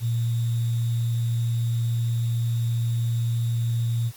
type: tone with sample-and-hold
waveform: sine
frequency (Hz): 116.54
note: A#2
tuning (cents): 0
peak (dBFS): -21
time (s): 0-4.12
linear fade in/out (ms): 50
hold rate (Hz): 3675
effects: white hiss -48 dBFS RMS until 4.16 s + Opus 48 kbps